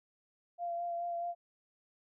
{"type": "tone with vibrato", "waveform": "sine", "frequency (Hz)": 690, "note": "F5", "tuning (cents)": -21, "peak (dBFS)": -34, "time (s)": [0.58, 1.35], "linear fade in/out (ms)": 50, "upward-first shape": "sine", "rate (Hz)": 4.7, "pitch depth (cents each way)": 17, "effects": []}